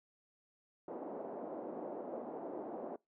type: band-pass noise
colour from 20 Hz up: white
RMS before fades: -44 dBFS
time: 0.88-2.96 s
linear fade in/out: 2 ms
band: 240 to 680 Hz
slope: 24 dB/octave
effects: noise-tail reverb RT60 0.2 s tail -24 dB re dry